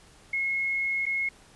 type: tone with dropouts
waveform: sine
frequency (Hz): 2168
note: C#7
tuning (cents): -39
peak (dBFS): -25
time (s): 0.33-1.29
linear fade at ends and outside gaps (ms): 5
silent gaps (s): 1.056-1.064
effects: pink hiss -55 dBFS RMS until 1.55 s + resampled to 24000 Hz